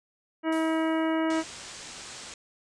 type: harmonic tone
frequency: 321 Hz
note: E4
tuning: 46 cents flat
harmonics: 1 / 2 / 3 / 4 / 5 / 6 / 7 / 9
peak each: -25 / -31 / -35 / -37 / -39 / -41 / -42 / -44 dBFS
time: 0.43-1.44 s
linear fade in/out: 50 ms
type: noise with exponential decay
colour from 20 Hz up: blue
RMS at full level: -41 dBFS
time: 0.52-1.63 s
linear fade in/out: 5 ms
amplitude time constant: 240 ms
type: low-pass noise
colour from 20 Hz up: white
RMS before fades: -43 dBFS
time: 1.3-2.34 s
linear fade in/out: 2 ms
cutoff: 8400 Hz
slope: 48 dB/octave
effects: resampled to 24000 Hz